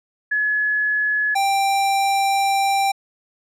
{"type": "tone pair in turn", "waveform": ["sine", "square"], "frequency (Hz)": [1700, 787.1], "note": ["G#6", "G5"], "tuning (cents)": [40, 7], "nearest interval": "octave + minor second", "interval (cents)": 1333, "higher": "first", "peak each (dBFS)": -17, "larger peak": "neither", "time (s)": [[0.31, 1.35], [1.35, 2.92]], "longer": "second", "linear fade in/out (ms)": 10, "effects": ["low-pass 12000 Hz 12 dB/octave"]}